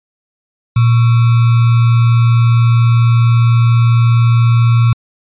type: tone with sample-and-hold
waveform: sine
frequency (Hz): 117.2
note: A#2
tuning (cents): +10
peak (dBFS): -6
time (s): 0.76-4.93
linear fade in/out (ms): 5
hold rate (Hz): 1225
effects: resampled to 8000 Hz